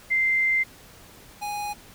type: tone pair in turn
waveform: sine / square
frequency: 2085 / 827.4 Hz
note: C7 / G#5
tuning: -7 / -7 cents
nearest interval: octave + major third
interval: 1600 cents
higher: first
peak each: -19 / -29 dBFS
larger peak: first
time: 0.1-0.64 / 1.41-1.74 s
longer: first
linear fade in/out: 20 ms
effects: pink hiss -49 dBFS RMS until 1.94 s